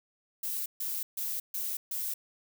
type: noise bursts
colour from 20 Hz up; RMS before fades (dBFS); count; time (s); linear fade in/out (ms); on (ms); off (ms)
violet; -34; 5; 0.43-2.14; 5; 230; 140
effects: none